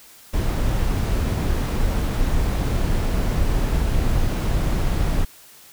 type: noise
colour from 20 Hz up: brown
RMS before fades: -20 dBFS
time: 0.33-5.25 s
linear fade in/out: 10 ms
effects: white hiss -47 dBFS RMS until 5.72 s